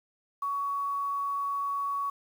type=tone with quantisation; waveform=sine; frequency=1123 Hz; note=C#6; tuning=22 cents sharp; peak=-28 dBFS; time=0.42-2.1 s; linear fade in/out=5 ms; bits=9; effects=none